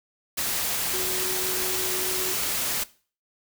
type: tone in noise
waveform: sine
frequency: 370.8 Hz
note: F#4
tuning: 4 cents sharp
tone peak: -32 dBFS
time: 0.93-2.34 s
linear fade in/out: 10 ms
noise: white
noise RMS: -27 dBFS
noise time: 0.37-2.84 s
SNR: -8 dB
effects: noise-tail reverb RT60 0.4 s tail -19 dB re dry